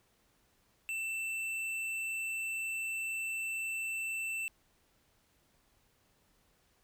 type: tone with hard clipping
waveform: sine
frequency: 2669 Hz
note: E7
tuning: 21 cents sharp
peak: -36 dBFS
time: 0.89-4.48 s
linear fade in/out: 0 ms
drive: 9 dB
effects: pink hiss -71 dBFS RMS until 6.83 s